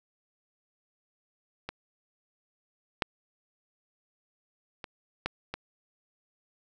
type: clicks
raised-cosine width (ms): 0.3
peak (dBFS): -19 / -9 / -22 / -13 / -18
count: 5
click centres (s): 1.69 / 3.022 / 4.842 / 5.26 / 5.54
effects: none